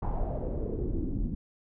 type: noise with low-pass filter sweep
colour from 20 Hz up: brown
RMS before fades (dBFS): -31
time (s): 0.02-1.35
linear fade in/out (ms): 5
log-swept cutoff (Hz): 910 to 220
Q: 3.6
effects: none